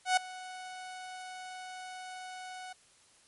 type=tone with ADSR envelope; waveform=sawtooth; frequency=740 Hz; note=F#5; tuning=in tune; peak=-18 dBFS; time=0.05-2.73 s; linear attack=120 ms; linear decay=5 ms; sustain=-20 dB; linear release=7 ms; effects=white hiss -63 dBFS RMS until 3.27 s + MP3 48 kbps